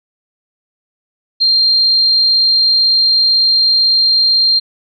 sine tone, 4186 Hz, C8, in tune, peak -8 dBFS, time 1.4-4.6 s, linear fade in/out 20 ms, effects none

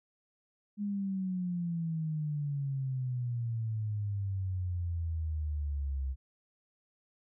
sine exponential sweep, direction down, 207.7 to 65.41 Hz, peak -31 dBFS, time 0.77-6.16 s, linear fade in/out 50 ms, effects none

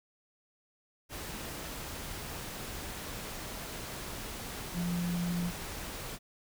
sine tone in noise, 174.61 Hz, F3, in tune, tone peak -30 dBFS, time 4.73-5.52 s, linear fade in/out 50 ms, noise pink, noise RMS -41 dBFS, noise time 1.09-6.19 s, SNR +8 dB, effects none

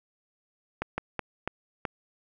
slowing click train, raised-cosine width 0.5 ms, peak -14 dBFS, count 5, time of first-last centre 0.82-1.852 s, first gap 160 ms, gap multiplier 1.33, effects none

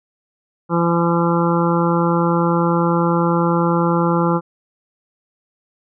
harmonic tone, 170 Hz, F3, 46 cents flat, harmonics 1 / 2 / 3 / 5 / 6 / 7 / 8, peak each -17 / -20 / -22 / -24 / -25 / -25 / -26 dBFS, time 0.69-4.41 s, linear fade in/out 50 ms, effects none

